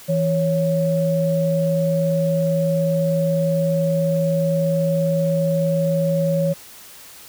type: tone pair together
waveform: sine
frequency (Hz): 164.82 / 554.4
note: E3 / C#5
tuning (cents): 0 / 0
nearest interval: octave + major sixth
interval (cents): 2100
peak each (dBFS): -19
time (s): 0.08-6.54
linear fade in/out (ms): 20
effects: white hiss -42 dBFS RMS until 7.28 s